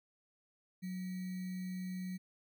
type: tone with sample-and-hold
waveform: sine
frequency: 183.9 Hz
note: F#3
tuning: 10 cents flat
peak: -38 dBFS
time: 0.82-2.18 s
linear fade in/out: 20 ms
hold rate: 2100 Hz
effects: none